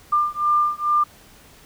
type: beating tone pair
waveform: sine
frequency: 1195 / 1197.3 Hz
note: D6 / D6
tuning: +30 / +33 cents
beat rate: 2.3 Hz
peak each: -20 dBFS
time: 0.12-1.04 s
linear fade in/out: 10 ms
effects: pink hiss -49 dBFS RMS until 1.65 s